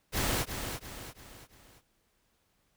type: noise with echo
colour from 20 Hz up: pink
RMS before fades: -30 dBFS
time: 0.12-0.46 s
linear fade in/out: 50 ms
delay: 340 ms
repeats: 4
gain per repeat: -7 dB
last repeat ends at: 1.82 s
effects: pink hiss -73 dBFS RMS until 2.76 s